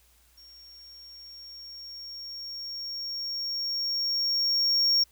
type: tone with level ramp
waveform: triangle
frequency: 5540 Hz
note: F8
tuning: 15 cents flat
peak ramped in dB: -48 to -18 dBFS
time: 0.37-5.04 s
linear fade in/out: 10 ms
effects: added 60 Hz sine -63 dBFS peak until 5.11 s + white hiss -63 dBFS RMS until 5.11 s